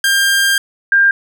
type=tone pair in turn; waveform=sawtooth / sine; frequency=1598 / 1598 Hz; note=G6 / G6; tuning=+33 / +33 cents; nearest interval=unison; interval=0 cents; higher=neither; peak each=-7 dBFS; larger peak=neither; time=0.04-0.58 / 0.92-1.11 s; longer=first; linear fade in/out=2 ms; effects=none